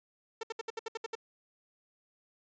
sawtooth tone bursts, 449.1 Hz, A4, 35 cents sharp, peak -31 dBFS, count 9, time 0.41-1.153 s, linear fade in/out 5 ms, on 23 ms, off 67 ms, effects resampled to 16000 Hz

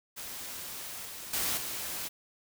white noise with level steps, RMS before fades -41 / -43 / -31 / -37 dBFS, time 0.16-2.09 s, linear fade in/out 20 ms, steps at 1.05 / 1.33 / 1.57 s, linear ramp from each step 5 ms, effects none

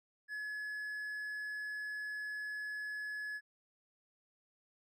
triangle tone, 1700 Hz, G#6, 40 cents sharp, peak -37 dBFS, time 0.28-3.41 s, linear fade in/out 50 ms, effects none

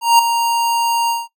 square tone with ADSR envelope, 932.3 Hz, A#5, in tune, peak -6 dBFS, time 0.01-1.28 s, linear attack 180 ms, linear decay 6 ms, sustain -9 dB, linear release 190 ms, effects noise-tail reverb RT60 0.1 s tail -18 dB re dry

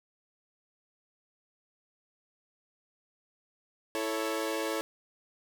sawtooth chord, A major, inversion second, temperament equal, 329.6 / 440 / 554.4 Hz, E4 / A4 / C#5, 0 / 0 / 0 cents, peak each -31 dBFS, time 3.95-4.81 s, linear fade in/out 0 ms, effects none

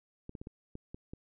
clicks, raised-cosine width 3 ms, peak -30 dBFS, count 7, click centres 0.294 / 0.352 / 0.415 / 0.471 / 0.754 / 0.945 / 1.135 s, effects none

